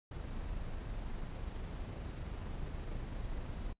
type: noise with amplitude modulation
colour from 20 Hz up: brown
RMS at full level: -40 dBFS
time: 0.11-3.73 s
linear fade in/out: 5 ms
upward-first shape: sine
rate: 24.3 Hz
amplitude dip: 25%
effects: noise-tail reverb RT60 0.1 s tail -23 dB re dry + resampled to 8000 Hz